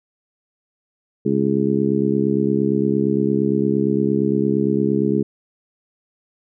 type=harmonic tone; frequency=68.7 Hz; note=C#2; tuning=15 cents flat; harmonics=2 / 3 / 4 / 5 / 6; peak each=-25 / -20 / -23 / -22 / -22 dBFS; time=1.25-5.23 s; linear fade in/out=10 ms; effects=none